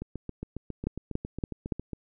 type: two click trains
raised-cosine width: 3 ms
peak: -15 / -22 dBFS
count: 4 / 15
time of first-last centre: 0.87-1.722 / 0.02-1.933 s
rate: 3.52 / 7.32 Hz
effects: none